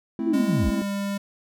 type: chord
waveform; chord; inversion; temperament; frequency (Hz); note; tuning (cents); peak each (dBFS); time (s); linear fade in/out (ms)
triangle; A minor; none; equal; 220 / 261.6 / 329.6; A3 / C4 / E4; 0 / 0 / 0; -27; 0.19-0.82; 2
type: linear sweep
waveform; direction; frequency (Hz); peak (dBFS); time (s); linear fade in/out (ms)
sine; down; 349.2 to 38.89; -21; 0.26-0.71; 20
type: tone with pitch glide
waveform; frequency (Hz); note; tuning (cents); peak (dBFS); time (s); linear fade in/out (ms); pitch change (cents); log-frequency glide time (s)
square; 205.1 to 200.1; G#3 to G3; -21 to +36; -26; 0.33-1.18; 10; -43; 0.57-0.9
effects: none